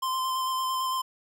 square tone with vibrato, 1040 Hz, C6, 11 cents flat, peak -27 dBFS, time 0.02-1.02 s, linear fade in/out 10 ms, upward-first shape square, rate 8.9 Hz, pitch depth 13 cents each way, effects none

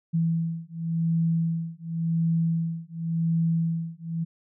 sine beating tone pair, 164.7 / 165.61 Hz, E3 / E3, -1 / +8 cents, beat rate 0.91 Hz, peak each -26 dBFS, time 0.13-4.25 s, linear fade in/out 20 ms, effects none

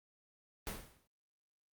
pink noise with exponential decay, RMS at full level -38 dBFS, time 0.67-1.07 s, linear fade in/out 1 ms, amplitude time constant 86 ms, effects Opus 32 kbps

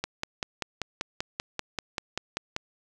click train, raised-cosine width 0.2 ms, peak -12 dBFS, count 14, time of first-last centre 0.04-2.564 s, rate 5.15 Hz, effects none

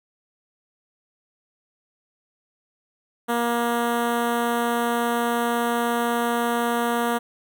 10% pulse tone with notch filter, 236.4 Hz, A#3, 24 cents sharp, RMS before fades -23 dBFS, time 3.28-7.19 s, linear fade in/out 20 ms, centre 5000 Hz, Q 0.75, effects none

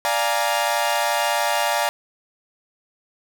sawtooth chord, Bb dominant seventh, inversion first, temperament equal, 587.3 / 698.5 / 830.6 / 932.3 Hz, D5 / F5 / Ab5 / Bb5, 0 / 0 / 0 / 0 cents, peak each -21 dBFS, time 0.05-1.89 s, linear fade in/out 0 ms, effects none

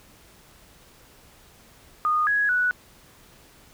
sine tone with pitch steps, 1229 / 1668 / 1476 Hz, D#6 / G#6 / F#6, -22 / +7 / -5 cents, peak -19 dBFS, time 2.05-2.71 s, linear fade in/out 0 ms, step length 220 ms, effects pink hiss -53 dBFS RMS until 3.73 s

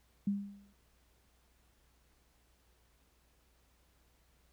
sine tone with exponential decay, 200.8 Hz, G3, 42 cents sharp, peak -27 dBFS, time 0.27-0.73 s, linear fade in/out 5 ms, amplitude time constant 100 ms, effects added 60 Hz sine -70 dBFS peak until 4.52 s + pink hiss -72 dBFS RMS until 4.52 s

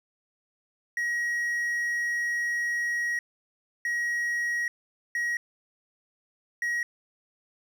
triangle tone bursts at uneven times, 1900 Hz, A#6, 33 cents sharp, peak -24 dBFS, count 4, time 0.97-3.19 / 3.85-4.68 / 5.15-5.37 / 6.62-6.83 s, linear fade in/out 2 ms, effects none

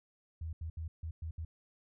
sine tone bursts at uneven times, 80.9 Hz, E2, 32 cents flat, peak -37 dBFS, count 6, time 0.41-0.53 / 0.61-0.7 / 0.77-0.88 / 1.03-1.11 / 1.22-1.31 / 1.38-1.45 s, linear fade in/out 5 ms, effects none

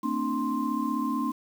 sine tone cluster, 227.5 / 263.8 / 298.8 / 1049 Hz, A#3 / C4 / D4 / C6, -42 / +14 / +30 / +4 cents, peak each -31 dBFS, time 0.03-1.32 s, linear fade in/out 10 ms, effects 8-bit

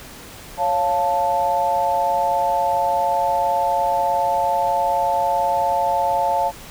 sine chord, Db augmented, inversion none, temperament equal, 554.4 / 698.5 / 880 Hz, Db5 / F5 / A5, 0 / 0 / 0 cents, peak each -24 / -21 / -19 dBFS, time 0.57-6.52 s, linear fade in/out 50 ms, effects pink hiss -39 dBFS RMS until 6.7 s

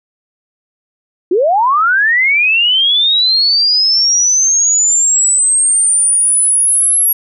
sine linear sweep, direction up, 329.6 to 11370 Hz, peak -8 dBFS, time 1.31-7.13 s, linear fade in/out 5 ms, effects none

